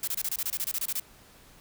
blue noise bursts, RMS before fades -30 dBFS, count 14, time 0.03-0.998 s, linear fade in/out 2 ms, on 45 ms, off 26 ms, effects pink hiss -55 dBFS RMS until 1.6 s

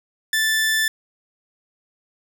sawtooth tone, 1760 Hz, A6, in tune, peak -14 dBFS, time 0.33-0.88 s, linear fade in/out 2 ms, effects none

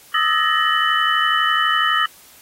sine tone cluster, 1234 / 1306 / 1725 / 1875 / 2994 Hz, D#6 / E6 / A6 / A#6 / F#7, -15 / -17 / -35 / +10 / +20 cents, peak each -21 / -20 / -25 / -21 / -21 dBFS, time 0.14-2.06 s, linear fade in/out 5 ms, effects white hiss -47 dBFS RMS until 2.41 s + AAC 48 kbps

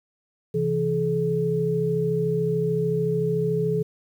sine tone cluster, 132.7 / 166.3 / 427.4 Hz, C3 / E3 / G#4, +25 / +16 / +50 cents, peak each -29 / -25 / -23 dBFS, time 0.54-3.83 s, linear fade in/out 10 ms, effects 9-bit

